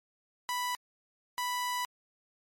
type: tone pair in turn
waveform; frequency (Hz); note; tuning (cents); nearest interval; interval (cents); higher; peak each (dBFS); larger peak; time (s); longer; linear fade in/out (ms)
sawtooth; 987.8 / 987.8; B5 / B5; 0 / 0; unison; 0; neither; -27; neither; 0.49-0.75 / 1.38-1.85; second; 0
effects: MP3 64 kbps